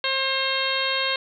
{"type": "harmonic tone with a mistuned harmonic", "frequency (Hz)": 533, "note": "C5", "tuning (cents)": 32, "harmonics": [1, 2, 3, 4, 5, 6, 7, 8], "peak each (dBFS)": [-30, -30, -30, -30, -30, -30, -30, -30], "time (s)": [0.04, 1.16], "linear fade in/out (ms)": 2, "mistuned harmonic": 5, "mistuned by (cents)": 25, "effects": []}